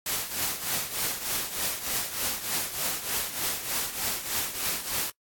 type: noise with tremolo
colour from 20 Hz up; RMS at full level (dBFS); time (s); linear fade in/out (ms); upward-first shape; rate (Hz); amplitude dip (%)
white; -27; 0.06-5.1; 2; triangle; 3.3; 75
effects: noise-tail reverb RT60 0.1 s tail -23 dB re dry + AAC 64 kbps